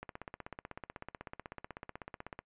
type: click train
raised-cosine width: 0.5 ms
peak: -27 dBFS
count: 39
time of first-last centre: 0.03-2.39 s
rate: 16.1 Hz
effects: noise-tail reverb RT60 0.1 s tail -24 dB re dry + resampled to 8000 Hz